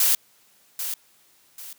blue noise with echo, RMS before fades -19 dBFS, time 0-0.15 s, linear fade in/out 2 ms, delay 790 ms, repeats 2, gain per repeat -10 dB, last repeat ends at 1.73 s, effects white hiss -59 dBFS RMS until 1.78 s + high-pass 100 Hz 12 dB/octave

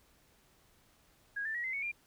sine tone with pitch steps, 1644 / 1772.2 / 1910.4 / 2059 / 2220 / 2393 Hz, G#6 / A6 / A#6 / C7 / C#7 / D7, -18 / +12 / +42 / -28 / +2 / +32 cents, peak -34 dBFS, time 1.36-1.918 s, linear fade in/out 10 ms, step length 93 ms, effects pink hiss -67 dBFS RMS until 2.06 s

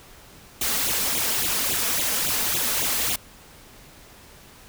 white noise with flanger, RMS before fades -24 dBFS, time 0.61-3.16 s, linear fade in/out 5 ms, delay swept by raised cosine 0.28 to 4.68 ms, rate 3.6 Hz, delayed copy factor +0.95, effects pink hiss -48 dBFS RMS until 4.68 s

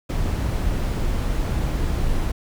brown noise, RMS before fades -22 dBFS, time 0.09-2.32 s, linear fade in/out 10 ms, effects none

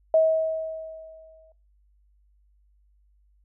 sine tone with exponential decay, 640 Hz, D#5, 49 cents sharp, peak -14 dBFS, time 0.14-1.52 s, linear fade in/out 2 ms, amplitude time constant 300 ms, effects noise-tail reverb RT60 0.3 s tail -20 dB re dry + added 50 Hz sine -59 dBFS peak until 3.44 s

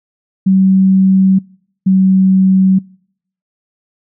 sine tone pair in turn, 190.5 / 189.46 Hz, G3 / F#3, -49 / +41 cents, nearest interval unison, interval 10 cents, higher first, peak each -6 dBFS, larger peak neither, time 0.46-1.39 / 1.86-2.79 s, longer neither, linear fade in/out 10 ms, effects noise-tail reverb RT60 0.7 s tail -26 dB re dry

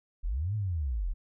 sine linear two-way sweep, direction up then down, 33 to 110 to 33 Hz, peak -28 dBFS, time 0.23-1.14 s, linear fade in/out 20 ms, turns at 0.55 s, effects none

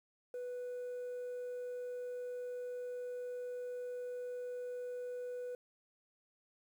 sine tone, 493.9 Hz, B4, in tune, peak -37 dBFS, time 0.34-5.55 s, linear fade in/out 2 ms, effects tanh soft clip ceiling -39 dBFS + 11-bit

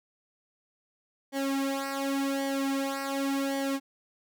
sawtooth tone with flanger, 274 Hz, C#4, 20 cents flat, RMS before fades -30 dBFS, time 1.32-3.8 s, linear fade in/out 50 ms, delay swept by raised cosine 0.76 to 3.36 ms, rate 0.89 Hz, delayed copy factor -0.85, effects none

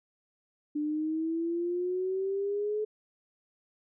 sine exponential sweep, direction up, 295.5 to 430 Hz, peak -28 dBFS, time 0.75-2.85 s, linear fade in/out 10 ms, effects none

